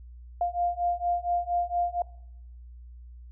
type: beating tone pair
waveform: sine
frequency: 698.5 / 702.8 Hz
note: F5 / F5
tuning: 0 / +11 cents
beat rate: 4.3 Hz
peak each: -28 dBFS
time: 0.41-2.02 s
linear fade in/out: 2 ms
effects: noise-tail reverb RT60 0.8 s tail -22 dB re dry + added 60 Hz sine -43 dBFS peak until 3.31 s